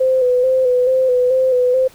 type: tone with vibrato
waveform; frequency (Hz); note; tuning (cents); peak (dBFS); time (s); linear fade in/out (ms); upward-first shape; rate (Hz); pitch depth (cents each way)
sine; 509; C5; -48; -11; 0-1.88; 10; square; 2.3; 36
effects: pink hiss -46 dBFS RMS until 1.94 s